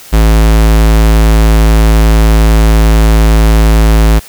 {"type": "tone", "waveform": "square", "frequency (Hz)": 54.4, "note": "A1", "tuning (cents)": -19, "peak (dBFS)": -4, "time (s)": [0.12, 4.2], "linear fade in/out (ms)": 20, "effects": ["white hiss -33 dBFS RMS until 4.28 s"]}